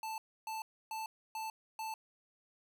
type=tone bursts; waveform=square; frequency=881 Hz; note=A5; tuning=2 cents sharp; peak=-39 dBFS; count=5; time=0.03-1.94 s; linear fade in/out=2 ms; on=150 ms; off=290 ms; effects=none